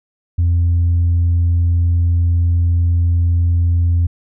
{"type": "tone", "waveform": "sine", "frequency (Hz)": 85.8, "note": "F2", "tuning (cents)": -30, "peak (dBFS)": -9, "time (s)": [0.38, 4.07], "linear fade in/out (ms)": 10, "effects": ["tanh soft clip ceiling -9 dBFS"]}